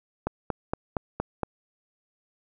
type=click train; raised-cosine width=1 ms; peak=-12 dBFS; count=6; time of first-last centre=0.27-1.433 s; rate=4.3 Hz; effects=none